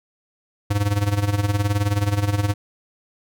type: tone with tremolo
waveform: square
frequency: 102.1 Hz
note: G#2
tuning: 29 cents flat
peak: -16 dBFS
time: 0.7-2.54 s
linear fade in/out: 10 ms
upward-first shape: sine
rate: 19 Hz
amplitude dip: 75%
effects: none